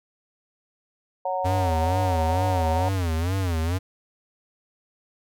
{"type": "harmonic tone", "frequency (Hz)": 184.8, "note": "F#3", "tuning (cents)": -2, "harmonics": [3, 4, 5], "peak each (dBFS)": [-28, -27, -29], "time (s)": [1.25, 2.89], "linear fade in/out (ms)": 5}
{"type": "tone with vibrato", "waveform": "square", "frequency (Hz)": 88, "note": "F2", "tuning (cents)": 14, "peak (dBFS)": -23, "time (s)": [1.44, 3.79], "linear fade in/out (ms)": 20, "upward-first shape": "sine", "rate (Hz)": 2.2, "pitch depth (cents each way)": 170}
{"effects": []}